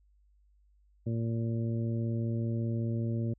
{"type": "harmonic tone", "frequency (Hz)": 114.8, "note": "A#2", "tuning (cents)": -26, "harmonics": [1, 2, 3, 4, 5], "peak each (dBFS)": [-30, -35, -40, -47, -46], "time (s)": [1.06, 3.34], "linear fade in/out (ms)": 10, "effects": ["added 50 Hz sine -62 dBFS peak until 3.38 s"]}